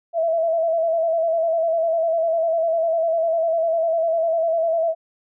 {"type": "tone with vibrato", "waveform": "sine", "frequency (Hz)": 659.3, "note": "E5", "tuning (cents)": 0, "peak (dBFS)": -17, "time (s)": [0.13, 4.95], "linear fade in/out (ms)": 50, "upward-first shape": "square", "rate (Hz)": 10, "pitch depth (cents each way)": 39, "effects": []}